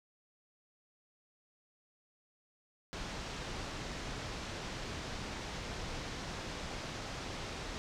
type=low-pass noise; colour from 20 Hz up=pink; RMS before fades=-42 dBFS; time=2.93-7.78 s; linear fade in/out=0 ms; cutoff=6400 Hz; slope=24 dB/octave; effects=none